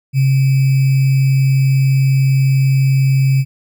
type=tone with sample-and-hold; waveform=sine; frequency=134.4 Hz; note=C3; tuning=47 cents sharp; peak=-9 dBFS; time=0.13-3.45 s; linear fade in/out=50 ms; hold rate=2450 Hz; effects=none